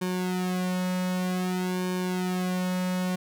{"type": "tone with flanger", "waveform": "sawtooth", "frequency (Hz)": 182.7, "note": "F#3", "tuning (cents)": -22, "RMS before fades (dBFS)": -28, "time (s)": [0.01, 3.16], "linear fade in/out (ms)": 10, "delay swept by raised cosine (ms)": [1.5, 2.6], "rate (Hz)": 0.53, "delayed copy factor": -0.9, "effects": []}